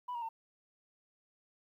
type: tone with pitch steps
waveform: sine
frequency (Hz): 987.8 / 944.8 / 903.7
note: B5 / A#5 / A5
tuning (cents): 0 / +23 / +46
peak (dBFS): -35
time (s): 0.08-0.29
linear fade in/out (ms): 10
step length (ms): 70
effects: tanh soft clip ceiling -34 dBFS + 12-bit